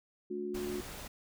harmonic tone, 72.2 Hz, D2, 29 cents flat, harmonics 3 / 4 / 5, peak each -42 / -44 / -36 dBFS, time 0.3-0.81 s, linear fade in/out 10 ms
pink noise, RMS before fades -45 dBFS, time 0.54-1.08 s, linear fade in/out 10 ms
effects none

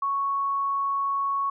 sine tone, 1108.7 Hz, C#6, in tune, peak -23 dBFS, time 0.02-1.5 s, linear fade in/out 5 ms, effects none

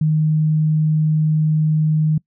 sine tone, 155.1 Hz, D#3, 5 cents flat, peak -13 dBFS, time 0.01-2.18 s, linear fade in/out 5 ms, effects noise-tail reverb RT60 0.1 s tail -24 dB re dry

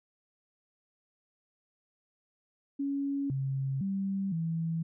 sine tone with pitch steps, 279.2 / 135.1 / 194.9 / 164.1 Hz, C#4 / C#3 / G3 / E3, +13 / -44 / -10 / -8 cents, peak -29 dBFS, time 2.79-4.83 s, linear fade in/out 10 ms, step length 510 ms, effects none

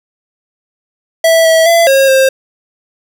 square tone with pitch steps, 656 / 649 / 674 / 541 / 531 Hz, E5 / E5 / E5 / C#5 / C5, -9 / -27 / +38 / -42 / +25 cents, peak -6 dBFS, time 1.24-2.29 s, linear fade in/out 5 ms, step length 210 ms, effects none

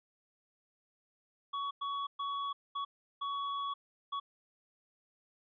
square tone bursts at uneven times, 1123 Hz, C#6, 22 cents sharp, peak -35 dBFS, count 6, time 1.53-1.71 / 1.81-2.07 / 2.19-2.53 / 2.75-2.85 / 3.21-3.74 / 4.12-4.2 s, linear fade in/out 10 ms, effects resampled to 11025 Hz

